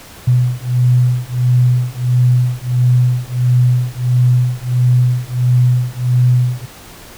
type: beating tone pair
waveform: sine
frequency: 123.47 / 124.97 Hz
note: B2 / B2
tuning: 0 / +21 cents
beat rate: 1.5 Hz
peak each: -13 dBFS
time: 0.27-6.66 s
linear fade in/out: 10 ms
effects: pink hiss -37 dBFS RMS until 7.17 s